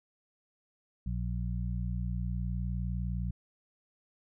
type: harmonic tone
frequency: 59.8 Hz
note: A#1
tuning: 45 cents sharp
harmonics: 1 / 2 / 3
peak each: -33 / -36 / -38 dBFS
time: 1.06-3.31 s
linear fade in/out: 5 ms
effects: none